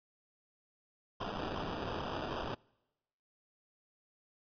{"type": "noise with sample-and-hold", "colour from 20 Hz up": "white", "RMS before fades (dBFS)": -39, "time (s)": [1.2, 2.55], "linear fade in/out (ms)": 10, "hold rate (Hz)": 2100, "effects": ["noise-tail reverb RT60 1.0 s tail -26 dB re dry", "resampled to 11025 Hz"]}